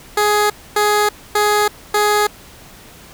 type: tone bursts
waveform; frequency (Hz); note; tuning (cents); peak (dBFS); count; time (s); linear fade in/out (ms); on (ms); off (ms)
15% pulse; 417.6; G#4; +10; -6; 4; 0.17-2.27; 5; 330; 260
effects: pink hiss -41 dBFS RMS until 3.13 s